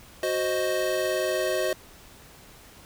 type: chord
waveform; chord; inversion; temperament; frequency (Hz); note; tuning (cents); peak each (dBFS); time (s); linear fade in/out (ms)
square; C diminished; second; equal; 370 / 523.3 / 622.3; Gb4 / C5 / Eb5; 0 / 0 / 0; -30 / -30 / -28; 0.23-1.73; 2
effects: pink hiss -50 dBFS RMS until 2.85 s